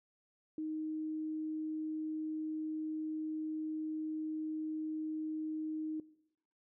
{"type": "tone", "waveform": "sine", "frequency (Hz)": 311.9, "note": "D#4", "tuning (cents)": 4, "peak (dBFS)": -36, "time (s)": [0.58, 6], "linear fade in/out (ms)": 2, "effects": ["noise-tail reverb RT60 0.8 s tail -20 dB re dry"]}